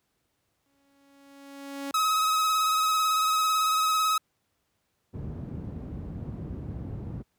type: tone with exponential growth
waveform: sawtooth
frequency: 278.3 Hz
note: C#4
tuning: 7 cents sharp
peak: -27 dBFS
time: 0.66-1.91 s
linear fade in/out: 1 ms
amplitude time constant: 270 ms
type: tone with vibrato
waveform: 45% pulse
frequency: 1275 Hz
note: D#6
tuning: 42 cents sharp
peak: -22 dBFS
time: 1.94-4.18 s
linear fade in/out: 5 ms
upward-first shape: sine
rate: 18 Hz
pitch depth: 21 cents each way
type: low-pass noise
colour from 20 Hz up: white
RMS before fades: -35 dBFS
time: 5.13-7.23 s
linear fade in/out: 20 ms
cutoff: 150 Hz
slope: 12 dB/octave
effects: pink hiss -75 dBFS RMS until 7.38 s + high-pass 60 Hz 12 dB/octave